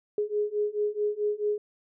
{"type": "beating tone pair", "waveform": "sine", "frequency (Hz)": [415.3, 419.9], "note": ["G#4", "G#4"], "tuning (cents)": [0, 19], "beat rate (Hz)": 4.6, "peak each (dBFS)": [-29, -28], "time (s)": [0.18, 1.58], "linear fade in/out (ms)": 2, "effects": []}